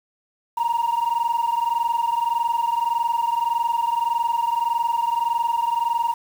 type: tone pair together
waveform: sine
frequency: 926.3 / 948 Hz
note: A#5 / A#5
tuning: -11 / +29 cents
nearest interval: unison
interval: 40 cents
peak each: -20 dBFS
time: 0.57-6.14 s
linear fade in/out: 10 ms
effects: tanh soft clip ceiling -16 dBFS + 7-bit